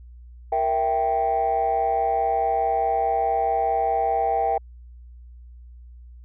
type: chord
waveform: sine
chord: E diminished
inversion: second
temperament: equal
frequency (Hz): 466.2 / 659.3 / 784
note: Bb4 / E5 / G5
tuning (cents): 0 / 0 / 0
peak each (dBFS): -26 / -24 / -20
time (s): 0.52-4.58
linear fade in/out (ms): 5
effects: tanh soft clip ceiling -14 dBFS + added 60 Hz sine -41 dBFS peak until 6.24 s